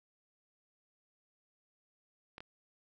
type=clicks; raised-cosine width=0.3 ms; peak=-30 dBFS; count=2; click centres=2.381 / 2.405 s; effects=none